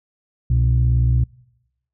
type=tone pair together; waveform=sine; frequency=64.6 / 122.03 Hz; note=C2 / B2; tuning=-21 / -20 cents; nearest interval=major seventh; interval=1101 cents; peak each=-15 dBFS; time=0.5-1.24 s; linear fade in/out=5 ms; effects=noise-tail reverb RT60 0.9 s tail -25 dB re dry + tanh soft clip ceiling -9 dBFS